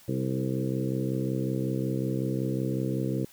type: harmonic tone with a mistuned harmonic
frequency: 65.41 Hz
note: C2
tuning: in tune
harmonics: 2 / 3 / 4 / 5 / 6 / 7 / 8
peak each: -30 / -33 / -35 / -33 / -39 / -37 / -40 dBFS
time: 0.08-3.25 s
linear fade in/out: 5 ms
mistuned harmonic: 7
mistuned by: -18 cents
effects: white hiss -55 dBFS RMS until 3.32 s